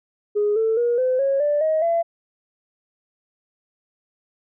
sine tone with pitch steps, 415.3 / 445.1 / 477.1 / 511.3 / 548 / 587.3 / 629.5 / 674.7 Hz, G#4 / A4 / A#4 / C5 / C#5 / D5 / D#5 / E5, 0 / +20 / +40 / -40 / -20 / 0 / +20 / +40 cents, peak -16 dBFS, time 0.35-2.03 s, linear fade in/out 20 ms, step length 210 ms, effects tanh soft clip ceiling -12 dBFS

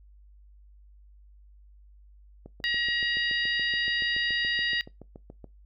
click train, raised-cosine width 2 ms, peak -30 dBFS, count 22, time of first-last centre 2.46-5.443 s, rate 7.04 Hz
harmonic tone, 951 Hz, A#5, 34 cents sharp, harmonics 2 / 3 / 4 / 5, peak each -28 / -32 / -34 / -36 dBFS, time 2.64-4.81 s, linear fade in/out 0 ms
effects noise-tail reverb RT60 0.2 s tail -21 dB re dry + added 50 Hz sine -51 dBFS peak until 5.65 s

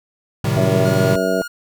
square chord, A half-diminished seventh, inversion none, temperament equal, 110 / 130.81 / 155.56 / 196 Hz, A2 / C3 / Eb3 / G3, 0 / 0 / 0 / 0 cents, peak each -22 / -21 / -23 / -26 dBFS, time 0.44-1.16 s, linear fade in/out 5 ms
harmonic tone, 94 Hz, F#2, 28 cents sharp, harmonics 2 / 3 / 4 / 5 / 6 / 7, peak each -24 / -25 / -25 / -22 / -25 / -20 dBFS, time 0.57-1.42 s, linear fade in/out 0 ms
45% pulse tone, 1427 Hz, F6, 37 cents sharp, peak -27 dBFS, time 0.85-1.48 s, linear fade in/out 10 ms
effects none

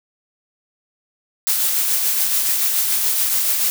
blue noise with tremolo, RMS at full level -17 dBFS, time 1.47-3.7 s, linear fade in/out 0 ms, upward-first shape triangle, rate 7 Hz, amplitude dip 35%, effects none

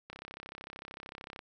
click train, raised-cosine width 0.3 ms, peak -28 dBFS, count 44, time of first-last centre 0.1-1.391 s, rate 33.3 Hz, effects none

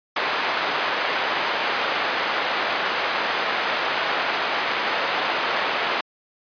pink band-pass noise, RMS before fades -24 dBFS, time 0.16-6.01 s, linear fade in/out 5 ms, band 650 to 3000 Hz, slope 12 dB/octave, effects resampled to 11025 Hz

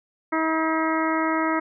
harmonic tone with a mistuned harmonic, 319.9 Hz, D#4, 48 cents sharp, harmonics 1 / 2 / 3 / 4 / 5 / 6 / 7, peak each -24 / -29 / -28 / -27 / -33 / -32 / -34 dBFS, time 0.32-1.6 s, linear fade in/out 10 ms, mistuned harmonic 7, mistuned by -70 cents, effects none

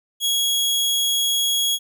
sawtooth tone, 3322 Hz, G#7, in tune, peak -15 dBFS, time 0.2-1.79 s, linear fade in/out 50 ms, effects none

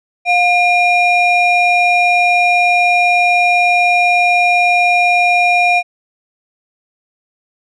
triangle ring-modulated tone, 1561 Hz, G6, 8 cents flat, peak -4 dBFS, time 0.25-5.83 s, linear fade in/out 50 ms, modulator 853 Hz, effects resampled to 22050 Hz

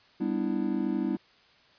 triangle chord, E minor seventh, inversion first, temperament just, 197.78 / 247.2 / 296.7 / 329.6 Hz, G3 / B3 / D4 / E4, +16 / +2 / +18 / 0 cents, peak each -30 dBFS, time 0.2-1.17 s, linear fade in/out 10 ms, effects white hiss -60 dBFS RMS until 1.78 s + resampled to 11025 Hz

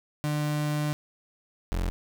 35% pulse tone pair in turn, 149.3 / 43.89 Hz, D3 / F1, +29 / +9 cents, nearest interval octave + major sixth, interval 2120 cents, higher first, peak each -24 dBFS, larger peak neither, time 0.24-0.93 / 1.72-1.9 s, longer first, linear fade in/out 0 ms, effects none

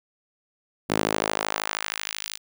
sawtooth tone with high-pass filter sweep, 52.9 Hz, G#1, 33 cents sharp, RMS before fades -28 dBFS, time 0.89-2.38 s, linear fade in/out 20 ms, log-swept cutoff 240 to 4000 Hz, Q 0.93, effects none

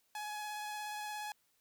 sawtooth tone with vibrato, 842 Hz, G#5, 24 cents sharp, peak -36 dBFS, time 0.15-1.32 s, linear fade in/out 2 ms, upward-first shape sine, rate 17 Hz, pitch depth 13 cents each way, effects white hiss -75 dBFS RMS until 1.6 s

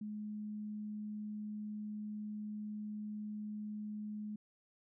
sine tone, 211 Hz, G#3, 28 cents sharp, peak -40 dBFS, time 0.01-4.36 s, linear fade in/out 5 ms, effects none

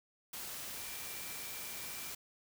sine tone in noise, 2349 Hz, D7, in tune, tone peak -53 dBFS, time 0.77-2.11 s, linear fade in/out 5 ms, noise white, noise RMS -44 dBFS, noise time 0.33-2.15 s, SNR -12 dB, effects none

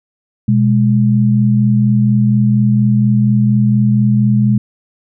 sine tone pair together, 123.47 / 207.7 Hz, B2 / G#3, 0 / 0 cents, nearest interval major sixth, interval 900 cents, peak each -11 dBFS, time 0.48-4.58 s, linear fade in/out 5 ms, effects none

